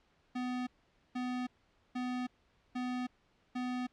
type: tone bursts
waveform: square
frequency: 250 Hz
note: B3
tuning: 21 cents sharp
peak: -35 dBFS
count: 5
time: 0.35-3.87 s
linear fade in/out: 10 ms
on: 320 ms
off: 480 ms
effects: pink hiss -71 dBFS RMS until 3.92 s + low-pass 4000 Hz 12 dB/octave

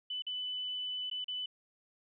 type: tone with dropouts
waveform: sine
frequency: 2997 Hz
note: F#7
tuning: 22 cents sharp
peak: -35 dBFS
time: 0.1-1.46 s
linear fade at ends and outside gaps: 5 ms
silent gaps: 0.222-0.266 / 1.1-1.112 / 1.244-1.281 s
effects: none

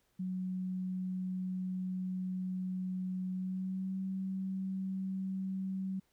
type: tone with pitch glide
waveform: sine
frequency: 185 to 190.2 Hz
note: F#3 to F#3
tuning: 0 to +48 cents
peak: -34 dBFS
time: 0.19-6 s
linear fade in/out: 10 ms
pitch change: +48 cents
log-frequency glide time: 3.32-3.98 s
effects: pink hiss -75 dBFS RMS until 6.12 s

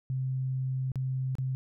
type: tone with dropouts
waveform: sine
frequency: 130.81 Hz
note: C3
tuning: in tune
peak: -28 dBFS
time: 0.1-1.55 s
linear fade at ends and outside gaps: 0 ms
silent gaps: 0.918-0.957 / 1.353-1.384 s
effects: none

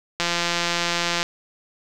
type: click train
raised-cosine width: 0.2 ms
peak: -5 dBFS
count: 178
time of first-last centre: 0.2-1.229 s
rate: 172 Hz
effects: none

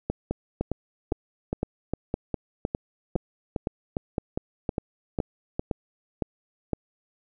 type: two click trains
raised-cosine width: 2 ms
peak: -12 / -13 dBFS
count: 14 / 14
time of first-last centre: 0.1-6.733 / 0.31-5.595 s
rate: 1.96 / 2.46 Hz
effects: none

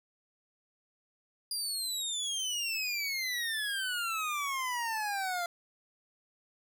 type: exponential sweep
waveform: 25% pulse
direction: down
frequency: 4865 to 685 Hz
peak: -28 dBFS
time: 1.51-5.46 s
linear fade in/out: 2 ms
effects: none

